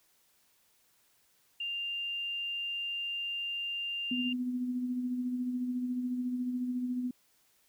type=tone; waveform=sine; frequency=2794 Hz; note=F7; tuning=in tune; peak=-33 dBFS; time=1.6-4.33 s; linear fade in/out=5 ms
type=tone with tremolo; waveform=sine; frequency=249.1 Hz; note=B3; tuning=15 cents sharp; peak=-29 dBFS; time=4.11-7.11 s; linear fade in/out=5 ms; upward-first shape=sine; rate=14 Hz; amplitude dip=40%
effects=white hiss -69 dBFS RMS until 7.68 s